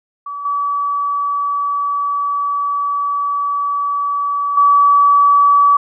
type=tone with level steps; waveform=sine; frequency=1145 Hz; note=D6; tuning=44 cents flat; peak=-23 / -15 / -7 dBFS; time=0.26-5.77 s; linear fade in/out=5 ms; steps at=0.45 / 4.57 s; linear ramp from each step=5 ms; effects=none